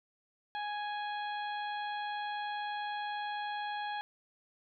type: harmonic tone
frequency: 831 Hz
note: G#5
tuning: 1 cent sharp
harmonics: 1 / 2 / 3 / 4 / 5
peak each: -36 / -42 / -50 / -47 / -54 dBFS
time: 0.55-4.01 s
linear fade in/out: 0 ms
effects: none